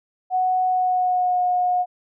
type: tone with pitch glide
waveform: sine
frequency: 740 to 722.7 Hz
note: F#5 to F#5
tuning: 0 to -41 cents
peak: -17 dBFS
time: 0.3-1.86 s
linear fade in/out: 50 ms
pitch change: -41 cents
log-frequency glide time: 0.65-1.42 s
effects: none